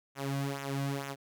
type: tone with flanger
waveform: sawtooth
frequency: 138.59 Hz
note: C#3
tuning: in tune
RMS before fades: -35 dBFS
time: 0.15-1.16 s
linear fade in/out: 50 ms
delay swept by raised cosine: 0.21 to 2.31 ms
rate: 2.2 Hz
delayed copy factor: -0.75
effects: none